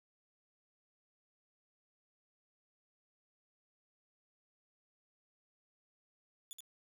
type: tone with echo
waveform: 15% pulse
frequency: 3461 Hz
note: A7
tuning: 29 cents flat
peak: -38 dBFS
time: 6.51-6.53 s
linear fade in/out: 0 ms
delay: 75 ms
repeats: 1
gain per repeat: -2 dB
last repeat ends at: 6.605 s
effects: none